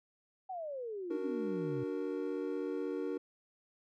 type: exponential sweep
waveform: sine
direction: down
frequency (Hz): 774 to 124.3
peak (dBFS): -38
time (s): 0.49-1.84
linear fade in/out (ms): 10
type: chord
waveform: triangle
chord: D augmented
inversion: none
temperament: equal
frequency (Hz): 293.7 / 370 / 466.2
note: D4 / F#4 / A#4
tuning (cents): 0 / 0 / 0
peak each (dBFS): -37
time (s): 1.1-3.18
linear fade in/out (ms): 10
effects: none